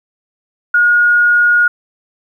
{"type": "tone", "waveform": "sine", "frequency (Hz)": 1438, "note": "F#6", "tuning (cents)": -50, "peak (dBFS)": -7, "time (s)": [0.74, 1.68], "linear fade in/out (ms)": 5, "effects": ["8-bit"]}